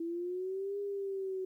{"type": "linear two-way sweep", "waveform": "sine", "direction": "up then down", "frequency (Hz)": [330, 405.8, 373.7], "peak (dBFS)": -34, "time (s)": [0, 1.45], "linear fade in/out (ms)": 5, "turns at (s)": 0.79, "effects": ["12-bit"]}